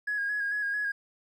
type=tone with vibrato; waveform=triangle; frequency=1656 Hz; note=G#6; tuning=5 cents flat; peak=-24 dBFS; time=0.07-0.92 s; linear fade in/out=10 ms; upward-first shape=square; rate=4.5 Hz; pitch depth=27 cents each way; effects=tanh soft clip ceiling -25 dBFS